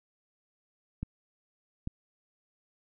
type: clicks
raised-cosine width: 5 ms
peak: -21 dBFS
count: 2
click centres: 1.03 / 1.874 s
effects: none